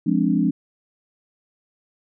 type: chord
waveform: sine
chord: D half-diminished seventh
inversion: first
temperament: equal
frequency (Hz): 174.61 / 207.7 / 261.6 / 293.7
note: F3 / Ab3 / C4 / D4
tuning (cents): 0 / 0 / 0 / 0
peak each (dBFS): -22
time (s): 0.06-0.51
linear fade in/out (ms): 10
effects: none